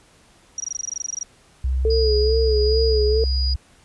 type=tone bursts; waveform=sine; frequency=5740 Hz; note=F8; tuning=47 cents sharp; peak=-23 dBFS; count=16; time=0.58-1.231 s; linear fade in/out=2 ms; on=21 ms; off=21 ms
type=tone with pitch glide; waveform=sine; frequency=64.7 to 65.07 Hz; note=C2 to C2; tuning=-19 to -9 cents; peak=-18 dBFS; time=1.64-3.56 s; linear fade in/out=5 ms; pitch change=+10 cents; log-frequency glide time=2.35-3.36 s
type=tone with vibrato; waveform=sine; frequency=436 Hz; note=A4; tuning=16 cents flat; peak=-17 dBFS; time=1.85-3.24 s; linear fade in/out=2 ms; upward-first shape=sine; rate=2.3 Hz; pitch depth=64 cents each way
type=tone with tremolo; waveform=sine; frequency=4903 Hz; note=D#8; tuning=26 cents flat; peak=-24 dBFS; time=1.9-3.54 s; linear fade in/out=5 ms; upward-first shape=sine; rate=1.4 Hz; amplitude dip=40%
effects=pink hiss -54 dBFS RMS until 3.84 s + resampled to 24000 Hz